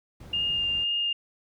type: noise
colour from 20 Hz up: brown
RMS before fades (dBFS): -40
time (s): 0.2-0.84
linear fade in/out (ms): 5
type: tone with vibrato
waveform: sine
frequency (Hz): 2817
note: F7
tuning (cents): +14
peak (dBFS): -24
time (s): 0.33-1.13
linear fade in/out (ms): 5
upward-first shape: sine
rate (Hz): 2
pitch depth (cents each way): 10
effects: high-pass 60 Hz 12 dB/octave